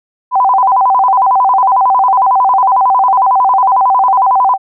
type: tone with vibrato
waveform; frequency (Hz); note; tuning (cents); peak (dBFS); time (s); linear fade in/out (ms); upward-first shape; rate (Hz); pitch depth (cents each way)
sine; 880; A5; 0; -6; 0.31-4.58; 50; square; 11; 220
effects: none